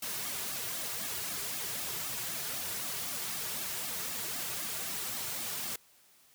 white noise with flanger, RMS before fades -37 dBFS, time 0.02-5.76 s, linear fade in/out 5 ms, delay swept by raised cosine 2 to 3.9 ms, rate 3.9 Hz, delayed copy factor -0.9, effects white hiss -63 dBFS RMS until 6.34 s + high-pass 60 Hz 12 dB/octave

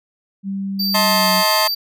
sine tone with pitch glide, 195.6 to 186.77 Hz, G3 to F#3, -4 to +17 cents, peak -21 dBFS, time 0.43-1.44 s, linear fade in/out 50 ms, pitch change -79 cents, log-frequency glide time 1.02-1.31 s
square tone, 4648 Hz, D8, 19 cents flat, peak -19 dBFS, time 0.79-1.75 s, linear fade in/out 10 ms
sawtooth chord, A diminished, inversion second, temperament just, 633.6 / 880 / 1056 Hz, Eb5 / A5 / C6, +31 / 0 / +16 cents, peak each -16 dBFS, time 0.94-1.68 s, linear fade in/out 10 ms
effects none

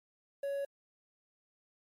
triangle tone with quantisation, 559 Hz, C#5, 14 cents sharp, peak -31 dBFS, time 0.43-0.65 s, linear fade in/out 5 ms, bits 10, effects MP3 64 kbps

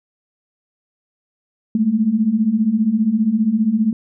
sine beating tone pair, 207.7 / 222.7 Hz, G#3 / A3, 0 / +21 cents, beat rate 15 Hz, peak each -19 / -15 dBFS, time 1.75-3.93 s, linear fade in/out 2 ms, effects none

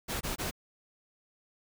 pink noise bursts, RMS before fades -34 dBFS, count 3, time 0.08-0.512 s, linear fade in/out 20 ms, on 130 ms, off 21 ms, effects none

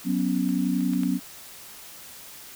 sine chord, F# suspended fourth, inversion none, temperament equal, 185 / 246.9 / 277.2 Hz, F#3 / B3 / C#4, 0 / 0 / 0 cents, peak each -26 dBFS, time 0.04-1.2 s, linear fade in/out 50 ms
clicks, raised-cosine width 0.3 ms, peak -29 / -29 / -25 / -22 dBFS, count 4, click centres 0.49 / 0.807 / 0.935 / 1.034 s
effects white hiss -44 dBFS RMS until 2.55 s

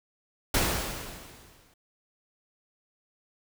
pink noise with exponential decay, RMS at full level -23 dBFS, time 0.54-1.74 s, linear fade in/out 5 ms, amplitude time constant 260 ms, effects none

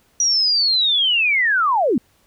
sine linear sweep, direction down, 5830 to 199.7 Hz, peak -14 dBFS, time 0.2-1.98 s, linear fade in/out 2 ms, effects pink hiss -59 dBFS RMS until 2.26 s

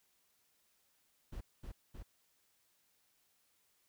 brown noise with echo, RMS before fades -44 dBFS, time 1.32-1.41 s, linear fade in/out 10 ms, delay 310 ms, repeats 2, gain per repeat -2 dB, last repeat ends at 2.03 s, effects white hiss -75 dBFS RMS until 3.88 s

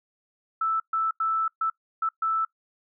sine tone bursts at uneven times, 1318.5 Hz, E6, in tune, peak -22 dBFS, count 6, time 0.61-0.8 / 0.93-1.11 / 1.2-1.48 / 1.61-1.7 / 2.02-2.09 / 2.22-2.45 s, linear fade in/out 5 ms, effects noise-tail reverb RT60 0.1 s tail -21 dB re dry

